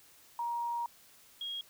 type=tone pair in turn; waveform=sine; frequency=944 / 3276 Hz; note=A#5 / G#7; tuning=+22 / -24 cents; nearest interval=octave + minor seventh; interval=2154 cents; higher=second; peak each=-32 / -36 dBFS; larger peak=first; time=0.39-0.86 / 1.41-1.61 s; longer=first; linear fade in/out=2 ms; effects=white hiss -60 dBFS RMS until 1.69 s